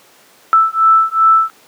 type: beating tone pair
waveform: sine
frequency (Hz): 1318.5 / 1321.1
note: E6 / E6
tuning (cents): 0 / +3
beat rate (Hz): 2.6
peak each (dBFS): -11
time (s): 0.53-1.5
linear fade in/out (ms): 0
effects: pink hiss -46 dBFS RMS until 1.67 s + high-pass 300 Hz 12 dB/octave